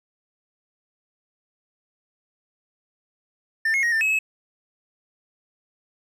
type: tone with pitch steps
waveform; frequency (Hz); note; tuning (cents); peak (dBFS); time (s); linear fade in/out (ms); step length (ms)
triangle; 1791 / 2162 / 1880 / 1790 / 2569 / 2584; A6 / C#7 / A#6 / A6 / E7 / E7; +30 / -44 / +14 / +29 / -45 / -35; -17; 3.65-4.19; 5; 90
effects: none